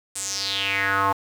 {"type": "tone with band-pass filter sweep", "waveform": "square", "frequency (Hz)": 98, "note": "G2", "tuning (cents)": 0, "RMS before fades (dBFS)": -24, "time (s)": [0.15, 1.13], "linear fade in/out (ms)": 10, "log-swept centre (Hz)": [8800, 940], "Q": 4.7, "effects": ["7-bit"]}